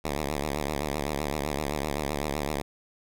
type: tone with vibrato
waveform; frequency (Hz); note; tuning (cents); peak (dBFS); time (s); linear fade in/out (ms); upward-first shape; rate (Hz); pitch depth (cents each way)
5% pulse; 73; D2; -10; -17; 0.04-2.62; 10; triangle; 7.8; 140
effects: none